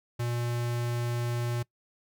square tone, 119.7 Hz, A#2, 46 cents sharp, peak -29 dBFS, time 0.19-1.63 s, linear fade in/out 10 ms, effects noise-tail reverb RT60 0.1 s tail -22 dB re dry

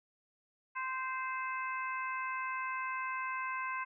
harmonic tone, 520 Hz, C5, 11 cents flat, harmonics 2 / 3 / 4 / 5, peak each -37 / -41 / -43 / -45 dBFS, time 0.75-3.85 s, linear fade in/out 20 ms, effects none

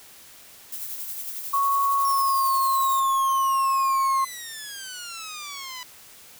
violet noise with tremolo, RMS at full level -32 dBFS, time 0.72-3 s, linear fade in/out 5 ms, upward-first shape sine, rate 11 Hz, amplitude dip 40%
sine tone with pitch glide, 1108.7 to 1075.9 Hz, C#6 to C6, 0 to +48 cents, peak -19 dBFS, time 1.53-4.25 s, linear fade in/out 10 ms, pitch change -52 cents, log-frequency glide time 1.96-2.47 s
10% pulse exponential sweep, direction down, 5588 to 987.8 Hz, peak -26 dBFS, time 2.05-5.83 s, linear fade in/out 0 ms
effects white hiss -48 dBFS RMS until 6.39 s

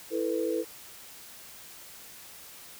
sine chord, E suspended fourth, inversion none, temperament equal, 329.6 / 440 / 493.9 Hz, E4 / A4 / B4, 0 / 0 / 0 cents, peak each -31 dBFS, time 0.1-0.65 s, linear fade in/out 50 ms, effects white hiss -48 dBFS RMS until 2.79 s

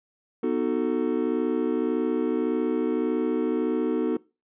triangle chord, B dominant seventh, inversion none, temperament just, 246.9 / 308.7 / 370.4 / 444.5 Hz, B3 / D#4 / F#4 / A4, 0 / -14 / +2 / +18 cents, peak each -26 dBFS, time 0.43-4.17 s, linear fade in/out 5 ms, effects noise-tail reverb RT60 0.3 s tail -22 dB re dry + resampled to 8000 Hz

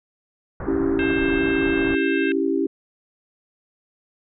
pink low-pass noise, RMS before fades -31 dBFS, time 0.6-1.95 s, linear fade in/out 2 ms, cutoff 1700 Hz, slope 48 dB/octave
sine chord, C# diminished, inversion none, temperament equal, 277.2 / 329.6 / 392 Hz, C#4 / E4 / G4, 0 / 0 / 0 cents, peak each -23 dBFS, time 0.67-2.67 s, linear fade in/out 5 ms
harmonic tone, 530 Hz, C5, 22 cents sharp, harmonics 3 / 4 / 5 / 6 / 7, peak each -27 / -35 / -29 / -42 / -42 dBFS, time 0.99-2.32 s, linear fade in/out 2 ms
effects none

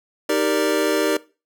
square chord, Eb major seventh, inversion none, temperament equal, 311.1 / 392 / 466.2 / 587.3 Hz, Eb4 / G4 / Bb4 / D5, 0 / 0 / 0 / 0 cents, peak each -24 dBFS, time 0.29-1.17 s, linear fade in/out 5 ms, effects noise-tail reverb RT60 0.3 s tail -19 dB re dry

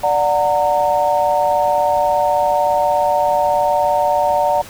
sine chord, D augmented, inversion none, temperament just, 587.3 / 734.2 / 917.7 Hz, D5 / F#5 / A#5, 0 / -14 / -27 cents, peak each -17 dBFS, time 0.03-4.62 s, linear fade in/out 10 ms, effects pink hiss -36 dBFS RMS until 4.69 s

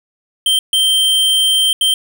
square tone bursts at uneven times, 3136 Hz, G7, in tune, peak -11 dBFS, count 3, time 0.46-0.59 / 0.73-1.73 / 1.81-1.94 s, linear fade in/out 2 ms, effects none

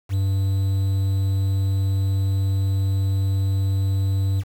triangle tone with quantisation, 97.1 Hz, G2, 16 cents flat, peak -16 dBFS, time 0.09-4.44 s, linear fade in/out 50 ms, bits 7, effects none

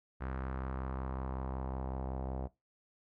sawtooth tone with low-pass filter sweep, 65.41 Hz, C2, in tune, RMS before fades -39 dBFS, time 0.2-2.48 s, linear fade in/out 20 ms, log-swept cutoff 1500 to 710 Hz, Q 2.2, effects noise-tail reverb RT60 0.2 s tail -19 dB re dry

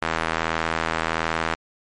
sawtooth tone with band-pass filter, 81.4 Hz, E2, 21 cents flat, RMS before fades -25 dBFS, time 0.02-1.55 s, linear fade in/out 5 ms, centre 1500 Hz, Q 1, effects MP3 48 kbps

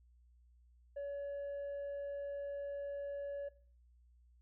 sine tone with tanh clipping, 566 Hz, C#5, 36 cents sharp, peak -40 dBFS, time 0.96-3.49 s, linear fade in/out 10 ms, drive 2 dB, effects noise-tail reverb RT60 0.5 s tail -20 dB re dry + added 60 Hz sine -63 dBFS peak until 4.41 s

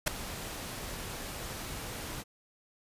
pink noise with ADSR envelope, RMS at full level -23 dBFS, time 0.06-2.24 s, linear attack 17 ms, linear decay 4 ms, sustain -17 dB, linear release 38 ms, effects resampled to 32000 Hz

